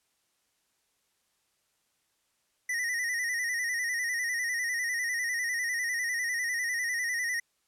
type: tone with vibrato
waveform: square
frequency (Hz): 1924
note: B6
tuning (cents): -46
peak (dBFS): -29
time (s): 2.69-7.4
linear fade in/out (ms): 5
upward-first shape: square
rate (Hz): 10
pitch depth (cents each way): 59
effects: white hiss -74 dBFS RMS until 7.67 s + low-pass 11000 Hz 12 dB/octave